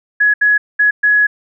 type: tone bursts at uneven times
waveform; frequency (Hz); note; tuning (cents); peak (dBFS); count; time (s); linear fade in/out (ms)
sine; 1682; G#6; +22; -8; 4; 0.2-0.34 / 0.41-0.58 / 0.79-0.91 / 1.03-1.27; 10
effects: none